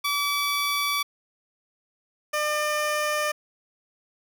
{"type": "tone pair in turn", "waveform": "15% pulse", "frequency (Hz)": [1149, 601], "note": ["D6", "D5"], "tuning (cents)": [-38, 40], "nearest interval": "major seventh", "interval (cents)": 1122, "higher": "first", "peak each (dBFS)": -17, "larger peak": "neither", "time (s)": [[0.04, 1.03], [2.33, 3.32]], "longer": "neither", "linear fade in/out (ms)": 10, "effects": []}